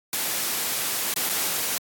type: noise with dropouts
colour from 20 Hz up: white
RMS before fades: -26 dBFS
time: 0.13-1.78 s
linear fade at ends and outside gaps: 1 ms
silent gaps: 1.139-1.161 / 1.292-1.296 s
effects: high-pass 150 Hz 12 dB/octave + AAC 64 kbps